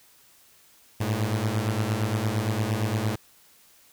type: beating tone pair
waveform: sawtooth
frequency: 103.83 / 112.53 Hz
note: G#2 / A2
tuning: 0 / +39 cents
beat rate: 8.7 Hz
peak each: -23 dBFS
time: 1-3.16 s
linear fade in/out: 10 ms
effects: white hiss -57 dBFS RMS until 3.92 s